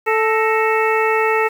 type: harmonic tone with a mistuned harmonic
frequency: 440 Hz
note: A4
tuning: in tune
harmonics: 1 / 2 / 3 / 4 / 5 / 6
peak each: -17 / -20 / -22 / -23 / -24 / -25 dBFS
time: 0.06-1.49 s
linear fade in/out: 20 ms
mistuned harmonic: 4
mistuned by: +100 cents
effects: 7-bit